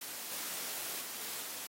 white noise with level steps, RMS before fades -43 / -40 / -43 / -41 / -43 dBFS, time 0.01-1.67 s, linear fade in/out 5 ms, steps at 0.31 / 1.01 / 1.21 / 1.42 s, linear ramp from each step 5 ms, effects high-pass 200 Hz 12 dB/octave + AAC 48 kbps

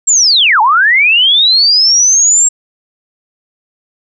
sine linear two-way sweep, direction down then up, 7580 to 820 to 7580 Hz, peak -5 dBFS, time 0.07-2.49 s, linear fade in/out 10 ms, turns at 0.61 s, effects none

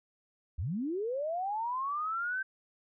sine linear sweep, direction up, 61.74 to 1568 Hz, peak -31 dBFS, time 0.58-2.43 s, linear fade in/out 10 ms, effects none

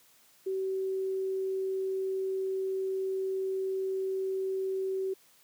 sine tone, 381.8 Hz, G4, 46 cents flat, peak -29 dBFS, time 0.46-5.14 s, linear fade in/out 10 ms, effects white hiss -62 dBFS RMS until 5.43 s + high-pass 100 Hz 12 dB/octave

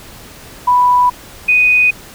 sine tone pair in turn, 987.8 / 2489 Hz, B5 / D#7, 0 / 0 cents, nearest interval octave + major third, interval 1600 cents, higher second, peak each -7 dBFS, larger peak neither, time 0.67-1.1 / 1.48-1.91 s, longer neither, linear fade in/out 10 ms, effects pink hiss -36 dBFS RMS until 2.14 s

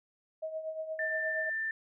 sine tone with tremolo, 634 Hz, D#5, 32 cents sharp, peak -32 dBFS, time 0.42-1.5 s, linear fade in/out 10 ms, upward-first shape triangle, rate 8.5 Hz, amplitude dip 70%
sine tone, 1781 Hz, A6, 21 cents sharp, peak -31 dBFS, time 0.99-1.71 s, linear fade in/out 2 ms
effects none

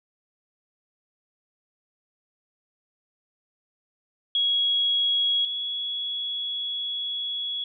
sine tone pair in turn, 3322 / 3361 Hz, G#7 / G#7, 0 / +20 cents, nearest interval unison, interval 20 cents, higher second, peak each -20 / -27 dBFS, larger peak first, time 4.35-5.45 / 5.45-7.64 s, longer second, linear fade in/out 2 ms, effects none

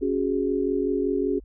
sine chord, C# suspended fourth, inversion none, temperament equal, 277.2 / 370 / 415.3 Hz, C#4 / F#4 / G#4, 0 / 0 / 0 cents, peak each -26 dBFS, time 0.01-1.4 s, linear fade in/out 20 ms, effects added 50 Hz sine -43 dBFS peak until 1.44 s

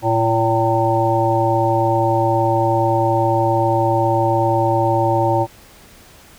harmonic tone with a mistuned harmonic, 113.6 Hz, A#2, 44 cents flat, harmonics 1 / 3 / 5 / 7 / 8, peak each -20 / -20 / -20 / -20 / -20 dBFS, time 0.02-5.47 s, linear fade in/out 50 ms, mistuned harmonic 7, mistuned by -36 cents, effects pink hiss -45 dBFS RMS until 6.38 s

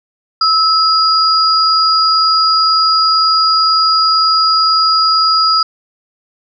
sine tone pair together, 1300 / 4869 Hz, E6 / D#8, -24 / -38 cents, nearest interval octave + major seventh, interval 2286 cents, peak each -11 dBFS, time 0.41-5.63 s, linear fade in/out 5 ms, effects none

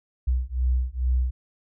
sine beating tone pair, 61.7 / 64 Hz, B1 / C2, -1 / -38 cents, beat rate 2.3 Hz, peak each -24 dBFS, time 0.27-1.31 s, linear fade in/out 10 ms, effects none

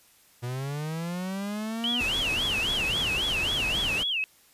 45% pulse linear sweep, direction up, 119.3 to 246.9 Hz, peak -30 dBFS, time 0.42-2.02 s, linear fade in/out 20 ms
sine tone with vibrato, 2928 Hz, F#7, 19 cents flat, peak -25 dBFS, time 1.84-4.24 s, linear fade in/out 0 ms, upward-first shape sine, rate 3.7 Hz, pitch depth 250 cents each way
pink low-pass noise, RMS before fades -34 dBFS, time 1.99-4.04 s, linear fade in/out 20 ms, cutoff 11000 Hz, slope 12 dB/octave
effects white hiss -59 dBFS RMS until 4.53 s + resampled to 32000 Hz

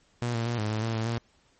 sawtooth tone with pitch steps, 120.3 / 115.3 / 119.1 / 106.4 / 108.8 / 113.7 / 111.8 / 116.5 Hz, B2 / A#2 / A#2 / G#2 / A2 / A#2 / A2 / A#2, -45 / -19 / +38 / +42 / -19 / -43 / +28 / -1 cents, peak -23 dBFS, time 0.22-1.18 s, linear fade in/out 0 ms, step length 120 ms, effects pink hiss -65 dBFS RMS until 1.59 s + MP3 32 kbps

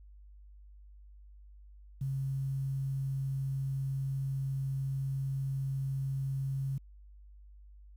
sine tone with quantisation, 135.6 Hz, C#3, 38 cents flat, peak -31 dBFS, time 2.01-6.78 s, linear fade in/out 5 ms, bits 10, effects added 50 Hz sine -51 dBFS peak until 7.96 s

